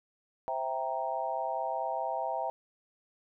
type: chord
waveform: sine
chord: C dominant seventh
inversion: none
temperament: equal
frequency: 523.3 / 659.3 / 784 / 932.3 Hz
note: C5 / E5 / G5 / Bb5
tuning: 0 / 0 / 0 / 0 cents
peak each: -39 / -35 / -35 / -36 dBFS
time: 0.48-2.5 s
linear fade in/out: 0 ms
effects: none